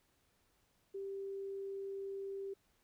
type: tone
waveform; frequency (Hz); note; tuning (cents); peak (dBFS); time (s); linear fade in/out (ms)
sine; 392.3; G4; +1; -40; 0.94-2.54; 10
effects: pink hiss -75 dBFS RMS until 2.83 s